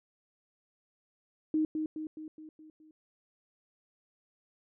sine tone with echo, 311.4 Hz, D#4, 2 cents sharp, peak -25 dBFS, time 1.54-1.65 s, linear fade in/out 2 ms, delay 210 ms, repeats 6, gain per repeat -5 dB, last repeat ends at 2.91 s, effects none

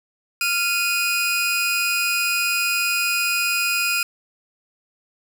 sawtooth tone pair together, 1392 / 2485 Hz, F6 / D#7, -6 / -3 cents, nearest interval minor seventh, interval 1003 cents, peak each -21 / -17 dBFS, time 0.41-4.03 s, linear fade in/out 2 ms, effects 7-bit

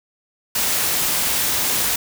white noise, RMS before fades -20 dBFS, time 0.55-1.96 s, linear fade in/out 5 ms, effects none

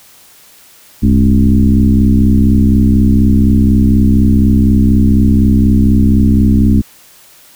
sine tone with frequency modulation, 145.6 Hz, D3, 15 cents flat, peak -5 dBFS, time 1.02-6.82 s, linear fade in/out 20 ms, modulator 64.1 Hz, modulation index 2, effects white hiss -42 dBFS RMS until 7.55 s

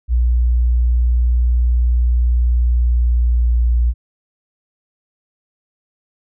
sine tone with pitch glide, 60.1 to 59.31 Hz, B1 to A#1, -46 to +31 cents, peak -11 dBFS, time 0.08-3.94 s, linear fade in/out 50 ms, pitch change -23 cents, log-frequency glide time 2.78-3.49 s, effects none

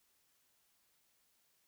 silence, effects white hiss -75 dBFS RMS until 1.67 s

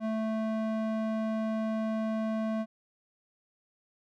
square tone with band-pass filter, 220 Hz, A3, in tune, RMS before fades -31 dBFS, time 0-2.66 s, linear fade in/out 50 ms, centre 470 Hz, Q 0.99, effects none

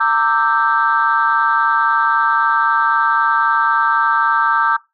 sine chord, E half-diminished seventh, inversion second, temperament equal with one note detuned, 915.3 / 1174.7 / 1318.5 / 1568 Hz, Bb5 / D6 / E6 / G6, -32 / 0 / 0 / 0 cents, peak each -17 dBFS, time 0-4.77 s, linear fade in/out 10 ms, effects noise-tail reverb RT60 0.2 s tail -20 dB re dry + tanh soft clip ceiling -3 dBFS

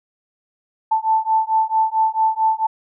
sine beating tone pair, 880 / 884.5 Hz, A5 / A5, 0 / +9 cents, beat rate 4.5 Hz, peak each -18 dBFS, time 0.91-2.67 s, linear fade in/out 10 ms, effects none

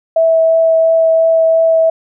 sine tone with vibrato, 652 Hz, E5, 19 cents flat, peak -7 dBFS, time 0.16-1.9 s, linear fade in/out 5 ms, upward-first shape triangle, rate 2.9 Hz, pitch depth 9 cents each way, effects none

